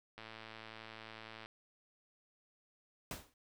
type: click train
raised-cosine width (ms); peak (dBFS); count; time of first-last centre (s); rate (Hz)
0.3; -33; 143; 0.18-1.459; 111
type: noise with exponential decay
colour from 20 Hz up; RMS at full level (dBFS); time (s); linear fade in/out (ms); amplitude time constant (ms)
pink; -40; 3.11-3.34; 2; 50
effects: none